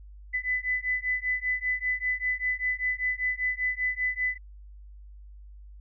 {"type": "beating tone pair", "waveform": "sine", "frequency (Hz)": [2000, 2005.1], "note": ["B6", "B6"], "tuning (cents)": [21, 26], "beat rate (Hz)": 5.1, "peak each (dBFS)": -29, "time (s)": [0.33, 4.38], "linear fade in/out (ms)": 20, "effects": ["added 50 Hz sine -44 dBFS peak until 5.8 s"]}